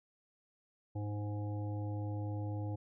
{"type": "harmonic tone", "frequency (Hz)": 103.83, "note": "G#2", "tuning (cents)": 0, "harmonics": [1, 3, 5, 7, 8], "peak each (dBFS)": [-36, -44, -49, -54, -52], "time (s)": [0.95, 2.76], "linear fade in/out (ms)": 10, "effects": []}